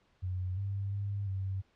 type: tone with pitch steps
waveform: sine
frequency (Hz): 91.8 / 98.9 / 100.5 / 96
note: F#2 / G2 / G2 / G2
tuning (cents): -13 / +16 / +44 / -36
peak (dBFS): -32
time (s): 0.22-1.62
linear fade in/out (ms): 20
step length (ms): 350
effects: pink hiss -70 dBFS RMS until 1.75 s + low-pass 4000 Hz 12 dB/octave